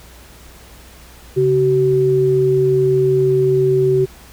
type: tone pair together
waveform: sine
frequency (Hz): 138 / 379.2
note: C#3 / F#4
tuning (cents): -7 / +43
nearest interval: octave + perfect fourth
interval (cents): 1750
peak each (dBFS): -18 / -12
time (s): 1.36-4.06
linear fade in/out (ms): 20
effects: added 60 Hz sine -43 dBFS peak until 4.32 s + pink hiss -43 dBFS RMS until 4.32 s